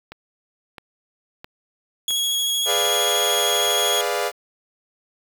click train, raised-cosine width 0.3 ms, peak -20 dBFS, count 4, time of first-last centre 0.12-2.107 s, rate 1.51 Hz
sawtooth tone with vibrato, 3322 Hz, G#7, in tune, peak -17 dBFS, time 2.08-4.01 s, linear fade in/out 2 ms, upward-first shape square, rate 13 Hz, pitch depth 11 cents each way
sawtooth chord, G# diminished seventh, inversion none, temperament equal, 415.3 / 493.9 / 587.3 / 698.5 Hz, G#4 / B4 / D5 / F5, 0 / 0 / 0 / 0 cents, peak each -23 dBFS, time 2.65-4.32 s, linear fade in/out 50 ms
effects 7-bit

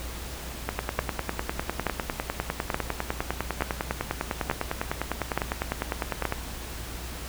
two click trains, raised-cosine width 0.5 ms, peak -9 / -11 dBFS, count 7 / 57, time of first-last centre 0.99-6.253 / 0.69-6.324 s, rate 1.14 / 9.94 Hz, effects added 60 Hz sine -38 dBFS peak until 7.28 s + pink hiss -39 dBFS RMS until 7.28 s

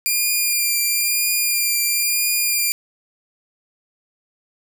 5% pulse tone with vibrato, 2400 Hz, D7, 37 cents sharp, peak -8 dBFS, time 0.06-2.72 s, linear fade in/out 0 ms, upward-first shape triangle, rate 1 Hz, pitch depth 23 cents each way, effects none

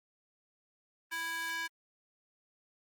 square tone with high-pass filter, 329.6 Hz, E4, in tune, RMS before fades -37 dBFS, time 1.11-1.68 s, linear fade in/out 20 ms, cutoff 1500 Hz, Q 2.1, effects Opus 24 kbps

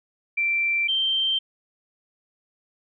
sine tone pair in turn, 2349 / 3136 Hz, D7 / G7, 0 / 0 cents, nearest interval perfect fourth, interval 500 cents, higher second, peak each -20 dBFS, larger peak neither, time 0.37-0.88 / 0.88-1.39 s, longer neither, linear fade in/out 10 ms, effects none

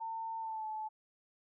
sine tone with pitch glide, 900 to 866.8 Hz, A5 to A5, +39 to -26 cents, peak -37 dBFS, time 0-0.89 s, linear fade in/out 20 ms, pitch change -65 cents, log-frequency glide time 0.4-0.66 s, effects none

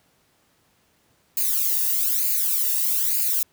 violet noise with flanger, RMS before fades -22 dBFS, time 1.37-3.43 s, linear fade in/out 2 ms, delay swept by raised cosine 0.43 to 1.1 ms, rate 1.1 Hz, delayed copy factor +0.85, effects pink hiss -63 dBFS RMS until 3.52 s + high-pass 80 Hz 12 dB/octave

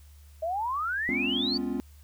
sine exponential sweep, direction up, 622.3 to 4699 Hz, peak -27 dBFS, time 0.42-1.58 s, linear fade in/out 10 ms
triangle chord, C# dominant seventh, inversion second, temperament equal with one note detuned, 207.7 / 251.7 / 277.2 / 349.2 Hz, G#3 / B3 / C#4 / E#4, 0 / +33 / 0 / 0 cents, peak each -34 / -30 / -31 / -34 dBFS, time 1.09-1.8 s, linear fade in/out 0 ms
effects added 73 Hz sine -49 dBFS peak until 2.03 s + white hiss -62 dBFS RMS until 2.03 s

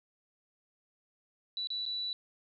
sine tone with dropouts, 3951 Hz, B7, in tune, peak -33 dBFS, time 1.57-2.13 s, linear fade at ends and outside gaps 1 ms, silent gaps 1.672-1.703 / 1.854-1.862 s, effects none

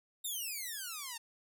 5% pulse exponential sweep, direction down, 3763 to 892 Hz, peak -29 dBFS, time 0.24-1.18 s, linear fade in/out 10 ms, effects none

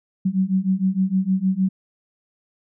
sine beating tone pair, 185.7 / 192.2 Hz, F#3 / G3, +7 / -34 cents, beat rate 6.5 Hz, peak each -21 / -20 dBFS, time 0.25-1.69 s, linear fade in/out 10 ms, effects none

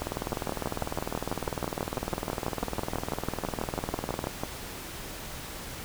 two click trains, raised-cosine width 1 ms, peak -16 / -15 dBFS, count 85 / 26, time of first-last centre 0.02-4.241 / 0.33-4.435 s, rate 19.9 / 6.09 Hz, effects pink hiss -40 dBFS RMS until 5.84 s

